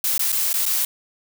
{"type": "noise with dropouts", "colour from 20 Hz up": "blue", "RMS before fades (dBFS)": -21, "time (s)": [0.04, 0.85], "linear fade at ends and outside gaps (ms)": 2, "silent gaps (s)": [[0.179, 0.193], [0.32, 0.326], [0.531, 0.54], [0.655, 0.662]], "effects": []}